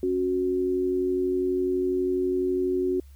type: tone pair together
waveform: sine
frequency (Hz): 274.9 / 367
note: C#4 / F#4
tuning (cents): -14 / -14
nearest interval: perfect fourth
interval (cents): 500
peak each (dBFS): -29 / -23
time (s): 0.03-3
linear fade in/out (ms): 2
effects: added 69 Hz sine -45 dBFS peak until 3.15 s + white hiss -63 dBFS RMS until 3.15 s